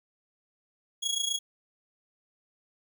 25% pulse tone with amplitude modulation, 3322 Hz, G#7, in tune, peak -21 dBFS, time 1.02-1.39 s, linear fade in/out 20 ms, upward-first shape sine, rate 27.9 Hz, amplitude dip 75%, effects none

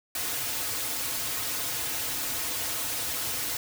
white noise with comb filter, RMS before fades -31 dBFS, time 0.15-3.57 s, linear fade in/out 2 ms, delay 5.1 ms, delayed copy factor -0.9, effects none

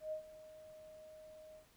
sine tone with ADSR envelope, 622.3 Hz, D#5, in tune, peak -37 dBFS, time 0-1.66 s, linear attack 120 ms, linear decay 100 ms, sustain -16 dB, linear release 100 ms, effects pink hiss -68 dBFS RMS until 1.76 s

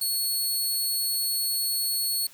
15% pulse tone, 4370 Hz, C#8, 26 cents flat, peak -18 dBFS, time 0.01-2.27 s, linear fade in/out 5 ms, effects white hiss -52 dBFS RMS until 2.33 s

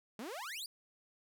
sawtooth exponential sweep, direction up, 198.7 to 4978 Hz, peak -38 dBFS, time 0.19-0.66 s, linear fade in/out 2 ms, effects none

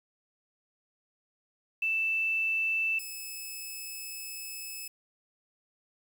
sine / 5% pulse tone pair in turn, 2651 / 2596 Hz, E7 / E7, +9 / -27 cents, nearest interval unison, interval 36 cents, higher first, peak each -26 / -29 dBFS, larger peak first, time 1.82-2.99 / 2.99-4.88 s, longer second, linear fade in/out 5 ms, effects 9-bit

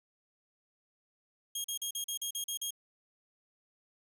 15% pulse tone bursts, 3255 Hz, G#7, 36 cents flat, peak -27 dBFS, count 9, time 1.55-2.707 s, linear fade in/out 5 ms, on 93 ms, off 40 ms, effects none

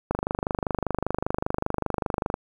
click train, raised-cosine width 1 ms, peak -10 dBFS, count 57, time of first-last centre 0.11-2.341 s, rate 25.1 Hz, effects 8-bit

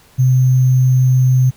sine tone with sample-and-hold, 128.1 Hz, C3, 36 cents flat, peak -8 dBFS, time 0.18-1.51 s, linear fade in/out 20 ms, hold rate 6300 Hz, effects pink hiss -48 dBFS RMS until 1.56 s

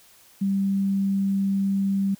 sine tone, 196 Hz, G3, in tune, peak -20 dBFS, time 0.41-2.15 s, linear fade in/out 10 ms, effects white hiss -54 dBFS RMS until 2.19 s

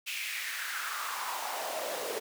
pink noise with high-pass filter sweep, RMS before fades -36 dBFS, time 0.06-2.2 s, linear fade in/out 20 ms, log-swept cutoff 2700 to 430 Hz, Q 3.8, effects none

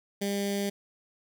15% pulse tone with notch filter, 200.4 Hz, G3, 38 cents sharp, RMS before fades -30 dBFS, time 0.21-0.7 s, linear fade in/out 10 ms, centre 1100 Hz, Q 0.58, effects none

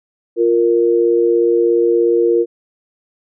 sine tone pair together, 349.2 / 466.1 Hz, F4 / A#4, 0 / 0 cents, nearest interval perfect fourth, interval 500 cents, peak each -13 dBFS, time 0.36-2.46 s, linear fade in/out 50 ms, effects none

